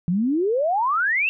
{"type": "exponential sweep", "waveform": "sine", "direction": "up", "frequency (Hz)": [164.81, 2760], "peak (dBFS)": -18, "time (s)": [0.08, 1.29], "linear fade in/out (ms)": 0, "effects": []}